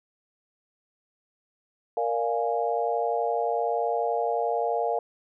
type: chord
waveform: sine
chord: Bb dominant seventh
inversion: none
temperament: equal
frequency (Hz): 466.2 / 587.3 / 698.5 / 830.6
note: Bb4 / D5 / F5 / Ab5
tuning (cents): 0 / 0 / 0 / 0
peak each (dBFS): -28 / -32 / -27 / -31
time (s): 1.97-4.99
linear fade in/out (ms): 2
effects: none